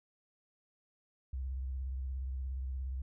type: tone with vibrato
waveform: sine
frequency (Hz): 65.41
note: C2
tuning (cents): 0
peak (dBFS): -35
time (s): 1.33-3.02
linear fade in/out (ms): 5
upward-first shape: sine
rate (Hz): 17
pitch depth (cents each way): 86
effects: none